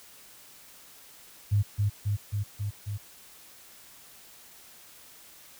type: tone with echo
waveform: sine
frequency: 102.5 Hz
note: G#2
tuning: 22 cents flat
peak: -20 dBFS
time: 1.51-1.63 s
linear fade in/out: 20 ms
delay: 270 ms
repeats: 5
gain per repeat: -2 dB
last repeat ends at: 2.98 s
effects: white hiss -52 dBFS RMS until 5.59 s